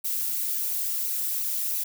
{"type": "noise with flanger", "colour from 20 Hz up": "violet", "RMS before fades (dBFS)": -28, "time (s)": [0.04, 1.84], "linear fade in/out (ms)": 10, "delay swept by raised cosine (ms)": [0.57, 3.27], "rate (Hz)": 2.9, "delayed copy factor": -0.55, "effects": []}